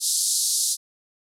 white band-pass noise, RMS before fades -23 dBFS, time 0-0.77 s, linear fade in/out 50 ms, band 4000 to 11000 Hz, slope 48 dB/octave, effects none

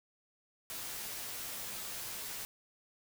white noise with comb filter, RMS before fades -42 dBFS, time 0.7-2.45 s, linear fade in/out 0 ms, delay 13 ms, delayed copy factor -0.55, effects none

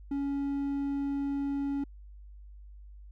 triangle tone, 279.9 Hz, C#4, 17 cents sharp, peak -27 dBFS, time 0.11-1.84 s, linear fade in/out 5 ms, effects added 50 Hz sine -46 dBFS peak until 3.11 s

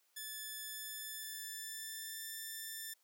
5% pulse tone with pitch glide, 1736 to 1776.6 Hz, A6 to A6, -24 to +16 cents, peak -33 dBFS, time 0.16-2.94 s, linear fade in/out 10 ms, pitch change +40 cents, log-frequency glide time 0.63-2.24 s, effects white hiss -75 dBFS RMS until 3.03 s + high-pass 400 Hz 12 dB/octave

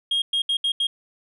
sine tone bursts at uneven times, 3251 Hz, G#7, 38 cents flat, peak -17 dBFS, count 5, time 0.11-0.22 / 0.33-0.42 / 0.49-0.57 / 0.64-0.72 / 0.8-0.87 s, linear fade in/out 5 ms, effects tanh soft clip ceiling -18 dBFS

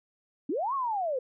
sine linear two-way sweep, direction up then down, 248.7 to 1130 to 485.5 Hz, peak -27 dBFS, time 0.49-1.19 s, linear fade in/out 5 ms, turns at 0.74 s, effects none

